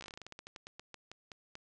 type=slowing click train; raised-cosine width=0.2 ms; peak=-29 dBFS; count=20; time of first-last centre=0.01-1.554 s; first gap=14 ms; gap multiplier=1.17; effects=resampled to 22050 Hz + 11-bit